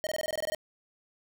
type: tone bursts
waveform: square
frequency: 622.3 Hz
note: D#5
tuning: in tune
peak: -30 dBFS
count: 11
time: 0.04-0.548 s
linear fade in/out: 0 ms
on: 28 ms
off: 20 ms
effects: none